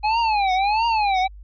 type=tone with vibrato; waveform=square; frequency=830.6 Hz; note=G#5; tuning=in tune; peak=-18 dBFS; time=0.03-1.28 s; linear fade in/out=20 ms; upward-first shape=triangle; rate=1.5 Hz; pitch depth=220 cents each way; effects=added 50 Hz sine -38 dBFS peak until 1.43 s + resampled to 11025 Hz